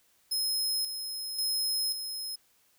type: tone with tremolo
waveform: sawtooth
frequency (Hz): 5140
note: E8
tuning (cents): -45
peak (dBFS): -25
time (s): 0.31-2.36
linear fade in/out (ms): 10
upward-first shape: square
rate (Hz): 0.93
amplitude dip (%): 55
effects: white hiss -67 dBFS RMS until 2.78 s